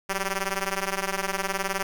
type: ring-modulated tone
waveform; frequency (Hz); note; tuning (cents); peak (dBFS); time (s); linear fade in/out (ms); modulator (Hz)
5% pulse; 194.3; G3; -15; -12; 0.09-1.83; 5; 204
effects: none